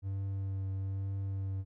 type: tone with vibrato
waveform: triangle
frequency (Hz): 97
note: G2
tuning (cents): -18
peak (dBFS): -31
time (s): 0.02-1.65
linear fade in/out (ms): 50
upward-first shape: triangle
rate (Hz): 1.1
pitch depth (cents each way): 17
effects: none